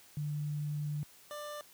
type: tone pair in turn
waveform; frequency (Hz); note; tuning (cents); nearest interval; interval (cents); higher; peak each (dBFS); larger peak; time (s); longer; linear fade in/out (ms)
sine / 25% pulse; 148.2 / 592.8; D3 / D5; +16 / +16; 2 octaves; 2400; second; -33 / -37; first; 0.17-1.03 / 1.31-1.61; first; 0
effects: white hiss -59 dBFS RMS until 1.73 s + high-pass 60 Hz 12 dB/octave